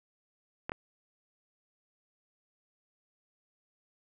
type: clicks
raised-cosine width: 0.5 ms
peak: -19 dBFS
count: 2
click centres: 0.695 / 0.719 s
effects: none